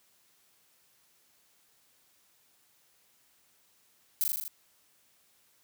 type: noise with echo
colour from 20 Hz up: violet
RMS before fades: -27 dBFS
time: 4.21-4.24 s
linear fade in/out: 0 ms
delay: 40 ms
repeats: 6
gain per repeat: -2 dB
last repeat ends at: 4.48 s
effects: white hiss -67 dBFS RMS until 5.63 s + high-pass 60 Hz 12 dB/octave